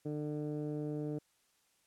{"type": "tone with low-pass filter", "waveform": "15% pulse", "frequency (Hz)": 150, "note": "D3", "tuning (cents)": 37, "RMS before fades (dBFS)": -38, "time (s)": [0.05, 1.19], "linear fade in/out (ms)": 10, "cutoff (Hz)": 430, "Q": 1.2, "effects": ["white hiss -73 dBFS RMS until 1.86 s", "low-pass 11000 Hz 12 dB/octave"]}